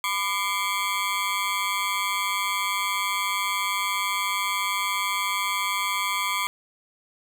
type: ring-modulated tone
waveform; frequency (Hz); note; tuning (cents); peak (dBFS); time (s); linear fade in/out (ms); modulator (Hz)
20% pulse; 1100; C#6; -14; -16; 0.04-6.47; 0; 97
effects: none